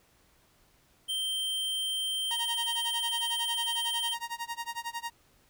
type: tone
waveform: square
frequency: 3136 Hz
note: G7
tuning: in tune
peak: -30 dBFS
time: 1.08-4.15 s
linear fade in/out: 20 ms
type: tone with tremolo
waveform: sawtooth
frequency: 935 Hz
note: A#5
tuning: 5 cents sharp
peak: -28 dBFS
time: 2.31-5.1 s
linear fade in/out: 0 ms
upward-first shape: sine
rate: 11 Hz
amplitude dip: 95%
effects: pink hiss -65 dBFS RMS until 5.49 s